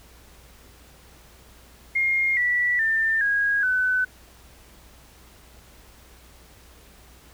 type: tone with pitch steps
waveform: sine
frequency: 2131 / 1954.1 / 1792 / 1643.2 / 1506.8 Hz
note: C7 / B6 / A6 / G#6 / F#6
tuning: +31 / -19 / +31 / -19 / +31 cents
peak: -19 dBFS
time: 1.95-4.05 s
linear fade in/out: 10 ms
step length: 420 ms
effects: added 60 Hz sine -52 dBFS peak until 7.33 s + pink hiss -52 dBFS RMS until 7.33 s